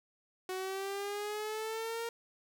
sawtooth linear sweep, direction up, 370 to 466.2 Hz, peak -32 dBFS, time 0.49-2.09 s, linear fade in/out 2 ms, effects none

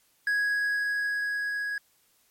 triangle tone with level ramp, 1661.2 Hz, G#6, in tune, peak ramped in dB -21 to -27 dBFS, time 0.27-1.78 s, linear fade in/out 2 ms, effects white hiss -66 dBFS RMS until 2.3 s + MP3 64 kbps

